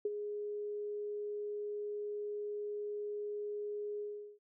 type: tone with ADSR envelope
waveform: sine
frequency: 415.3 Hz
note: G#4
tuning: in tune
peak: -29 dBFS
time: 0.05-4.39 s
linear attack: 4 ms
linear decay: 33 ms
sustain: -8 dB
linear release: 390 ms
effects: none